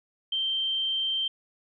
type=tone; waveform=sine; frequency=3136 Hz; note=G7; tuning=in tune; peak=-25 dBFS; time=0.32-1.28 s; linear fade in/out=5 ms; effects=none